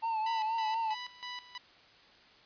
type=tone with vibrato; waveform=triangle; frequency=890 Hz; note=A5; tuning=20 cents sharp; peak=-28 dBFS; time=0.02-0.95 s; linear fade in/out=20 ms; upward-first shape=triangle; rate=4.2 Hz; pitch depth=62 cents each way
type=tone with tremolo; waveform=10% pulse; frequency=987.8 Hz; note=B5; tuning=in tune; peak=-30 dBFS; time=0.26-1.58 s; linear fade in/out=5 ms; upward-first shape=square; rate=3.1 Hz; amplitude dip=80%
effects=white hiss -59 dBFS RMS until 2.45 s + resampled to 11025 Hz